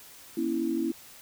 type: chord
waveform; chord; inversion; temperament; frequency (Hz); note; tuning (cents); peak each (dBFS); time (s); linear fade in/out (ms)
sine; A# diminished; none; equal with one note detuned; 237.7 / 277.2 / 329.6; A#3 / C#4 / E4; +34 / 0 / 0; -32 / -32 / -28; 0.37-0.92; 5
effects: white hiss -50 dBFS RMS until 1.21 s